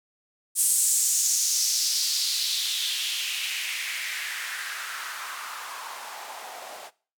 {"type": "noise with band-pass filter sweep", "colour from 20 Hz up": "blue", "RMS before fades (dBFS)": -28, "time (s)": [0.55, 6.91], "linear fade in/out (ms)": 50, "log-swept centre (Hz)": [8900, 630], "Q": 2.8, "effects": ["noise-tail reverb RT60 0.4 s tail -21 dB re dry"]}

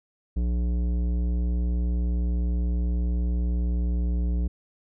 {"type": "tone with tanh clipping", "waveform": "sine", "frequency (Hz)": 59.7, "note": "A#1", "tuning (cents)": 42, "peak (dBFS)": -24, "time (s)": [0.36, 4.48], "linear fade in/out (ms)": 10, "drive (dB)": 13, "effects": []}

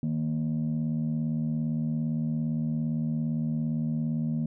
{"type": "tone pair together", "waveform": "sine", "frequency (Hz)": [155.56, 233.1], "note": ["D#3", "A#3"], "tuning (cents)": [0, 0], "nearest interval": "perfect fifth", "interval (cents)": 700, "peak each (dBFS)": -27, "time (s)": [0.03, 4.46], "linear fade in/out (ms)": 2, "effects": ["tanh soft clip ceiling -22 dBFS"]}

